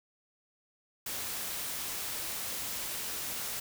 white noise, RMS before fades -37 dBFS, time 1.06-3.6 s, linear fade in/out 5 ms, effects none

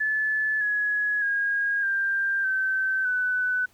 sine tone with pitch steps, 1731 / 1681.7 / 1633.8 / 1587.3 / 1542.1 / 1498.2 Hz, A6 / G#6 / G#6 / G6 / G6 / F#6, -29 / +21 / -29 / +21 / -29 / +21 cents, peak -22 dBFS, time 0-3.66 s, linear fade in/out 10 ms, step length 610 ms, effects pink hiss -60 dBFS RMS until 3.73 s

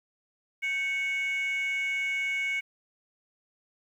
sine tone with frequency modulation, 2216 Hz, C#7, 1 cent flat, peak -25 dBFS, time 0.62-2.61 s, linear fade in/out 20 ms, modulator 663 Hz, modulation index 0.39, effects tanh soft clip ceiling -25 dBFS + 10-bit

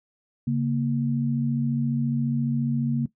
sine tone pair together, 138.59 / 233.1 Hz, C#3 / A#3, 0 / 0 cents, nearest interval major sixth, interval 900 cents, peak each -24 dBFS, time 0.47-3.06 s, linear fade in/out 5 ms, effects noise-tail reverb RT60 0.1 s tail -17 dB re dry

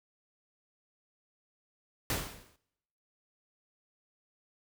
pink noise with exponential decay, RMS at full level -29 dBFS, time 2.1-2.56 s, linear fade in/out 2 ms, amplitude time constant 100 ms, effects noise-tail reverb RT60 0.9 s tail -24 dB re dry

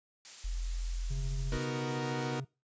blue noise, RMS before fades -44 dBFS, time 0.25-1.65 s, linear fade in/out 0 ms
sine tone, 42.69 Hz, F1, 39 cents flat, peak -32 dBFS, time 0.44-1.58 s, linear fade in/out 10 ms
triangle tone with tremolo, 134.5 Hz, C3, 48 cents sharp, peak -33 dBFS, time 1.1-2.45 s, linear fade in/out 10 ms, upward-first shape triangle, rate 14 Hz, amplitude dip 35%
sawtooth chord, B major seventh, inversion none, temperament equal, 246.9 / 311.1 / 370 / 466.2 Hz, B3 / D#4 / F#4 / A#4, 0 / 0 / 0 / 0 cents, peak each -35 / -38 / -38 / -35 dBFS, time 1.52-2.4 s, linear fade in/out 2 ms
effects noise-tail reverb RT60 0.3 s tail -26 dB re dry + resampled to 16000 Hz

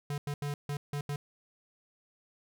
square tone bursts at uneven times, 144.4 Hz, D3, 29 cents flat, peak -33 dBFS, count 6, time 0.1-0.18 / 0.27-0.34 / 0.42-0.54 / 0.69-0.77 / 0.93-1.01 / 1.09-1.16 s, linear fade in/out 2 ms, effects none

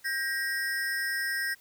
square ring-modulated tone, 1745 Hz, A6, 15 cents flat, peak -26 dBFS, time 0.04-1.55 s, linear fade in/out 20 ms, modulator 146 Hz, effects white hiss -60 dBFS RMS until 1.6 s

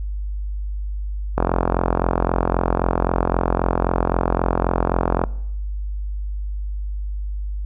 click train, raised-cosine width 1 ms, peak -3 dBFS, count 170, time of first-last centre 1.38-5.238 s, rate 43.8 Hz, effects noise-tail reverb RT60 0.8 s tail -23 dB re dry + added 50 Hz sine -23 dBFS peak until 7.65 s

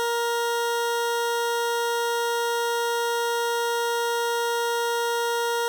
20% pulse tone, 470 Hz, A#4, 14 cents sharp, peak -18 dBFS, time 0-5.68 s, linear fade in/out 0 ms, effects none

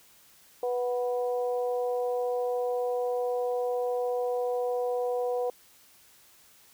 harmonic tone, 246 Hz, B3, 7 cents flat, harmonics 2 / 3 / 4, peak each -27 / -34 / -43 dBFS, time 0.63-5.5 s, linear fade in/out 2 ms, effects white hiss -58 dBFS RMS until 6.73 s

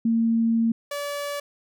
sine / sawtooth tone pair in turn, 228.3 / 575.3 Hz, A#3 / D5, -36 / -36 cents, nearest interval octave + major third, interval 1600 cents, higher second, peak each -18 / -24 dBFS, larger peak first, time 0.05-0.72 / 0.91-1.4 s, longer first, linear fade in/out 5 ms, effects none

